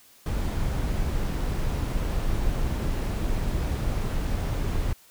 brown noise, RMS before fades -26 dBFS, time 0.26-4.93 s, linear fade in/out 2 ms, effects white hiss -55 dBFS RMS until 5.1 s

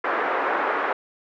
white band-pass noise, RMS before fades -24 dBFS, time 0.04-0.93 s, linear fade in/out 5 ms, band 340 to 1600 Hz, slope 24 dB/octave, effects none

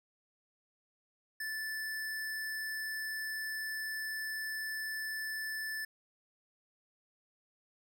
square tone, 1752 Hz, A6, 8 cents flat, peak -37 dBFS, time 1.4-5.85 s, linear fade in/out 5 ms, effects none

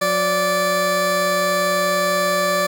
20% pulse tone pair together, 180.9 / 583 Hz, F#3 / D5, -39 / -13 cents, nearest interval octave + minor sixth, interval 2026 cents, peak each -22 / -12 dBFS, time 0.01-2.67 s, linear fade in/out 10 ms, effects none

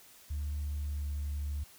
sine tone with pitch glide, 73.3 to 72.5 Hz, D2 to D2, -3 to -22 cents, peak -31 dBFS, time 0.3-1.64 s, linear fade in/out 10 ms, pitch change -19 cents, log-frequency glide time 0.6-1.01 s, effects tanh soft clip ceiling -30 dBFS + white hiss -57 dBFS RMS until 1.78 s

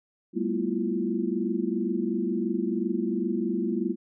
sine tone cluster, 196.2 / 221.4 / 243.5 / 328.5 / 351.4 Hz, G3 / A3 / B3 / E4 / F4, +2 / +11 / -24 / -6 / +11 cents, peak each -31 / -31 / -32 / -31 / -31 dBFS, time 0.33-3.96 s, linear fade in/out 50 ms, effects none

